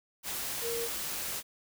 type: tone in noise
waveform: sine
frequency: 466.2 Hz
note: A#4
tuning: in tune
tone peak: -33 dBFS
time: 0.61-0.89 s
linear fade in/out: 50 ms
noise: white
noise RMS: -36 dBFS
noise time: 0.23-1.43 s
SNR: 0 dB
effects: none